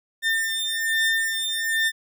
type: beating tone pair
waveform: 30% pulse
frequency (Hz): 1800 / 1801.2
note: A6 / A6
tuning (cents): +39 / +40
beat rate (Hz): 1.2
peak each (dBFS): -22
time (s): 0.22-1.92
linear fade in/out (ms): 50
effects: none